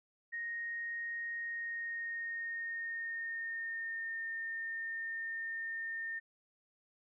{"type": "tone with pitch glide", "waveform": "sine", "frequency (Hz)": [1864.7, 1820], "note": ["A#6", "A#6"], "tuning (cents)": [0, -42], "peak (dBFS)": -37, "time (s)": [0.32, 6.2], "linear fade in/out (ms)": 20, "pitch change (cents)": -42, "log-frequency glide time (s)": [1.38, 4.29], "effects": []}